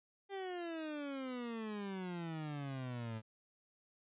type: exponential sweep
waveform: 30% pulse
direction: down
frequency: 399.7 to 108.3 Hz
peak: -38 dBFS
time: 0.29-3.22 s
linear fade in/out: 50 ms
effects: resampled to 8000 Hz